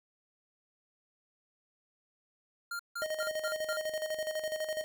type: tone bursts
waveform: square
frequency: 1396.9 Hz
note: F6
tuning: in tune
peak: -36 dBFS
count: 5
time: 2.71-3.77 s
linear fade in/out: 5 ms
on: 84 ms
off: 160 ms
type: tone with tremolo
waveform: square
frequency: 622.3 Hz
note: D#5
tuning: in tune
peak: -32 dBFS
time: 3.02-4.84 s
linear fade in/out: 0 ms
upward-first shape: square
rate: 12 Hz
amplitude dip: 60%
effects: none